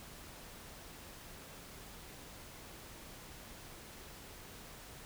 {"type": "silence", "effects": ["pink hiss -52 dBFS RMS until 5.05 s"]}